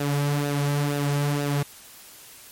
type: tone with flanger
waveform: sawtooth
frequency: 144 Hz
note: D3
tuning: 34 cents flat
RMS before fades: -24 dBFS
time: 0-1.63 s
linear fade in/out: 5 ms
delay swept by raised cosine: 0.91 to 4.21 ms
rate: 2.1 Hz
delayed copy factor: -0.55
effects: white hiss -46 dBFS RMS until 2.51 s + MP3 64 kbps